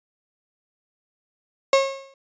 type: tone with exponential decay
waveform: 35% pulse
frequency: 543 Hz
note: C#5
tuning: 36 cents flat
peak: -10 dBFS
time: 1.73-2.14 s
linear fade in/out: 2 ms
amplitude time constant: 87 ms
effects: resampled to 16000 Hz